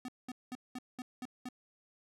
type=tone bursts; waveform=square; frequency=251 Hz; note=B3; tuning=28 cents sharp; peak=-40 dBFS; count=7; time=0.05-1.488 s; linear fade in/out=2 ms; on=34 ms; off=200 ms; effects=low-pass 12000 Hz 12 dB/octave